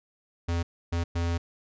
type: tone bursts at uneven times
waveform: square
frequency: 85.1 Hz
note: F2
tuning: 44 cents flat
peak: -26 dBFS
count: 3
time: 0.48-0.63 / 0.92-1.04 / 1.15-1.38 s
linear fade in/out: 10 ms
effects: resampled to 16000 Hz